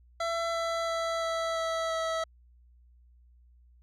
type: tone with pitch steps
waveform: 25% pulse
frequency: 670 / 666.1 / 662.3 / 658.5 / 654.7 / 650.9 Hz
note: E5 / E5 / E5 / E5 / E5 / E5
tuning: +28 / +18 / +8 / -2 / -12 / -22 cents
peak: -25 dBFS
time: 0.2-2.24 s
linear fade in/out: 5 ms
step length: 340 ms
effects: added 60 Hz sine -56 dBFS peak until 3.82 s + low-pass 6000 Hz 12 dB/octave